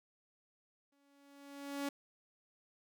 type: tone with exponential growth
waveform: sawtooth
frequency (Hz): 281.4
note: C#4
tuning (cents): +26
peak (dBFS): -31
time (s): 0.92-1.89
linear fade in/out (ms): 5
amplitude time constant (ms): 210
effects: none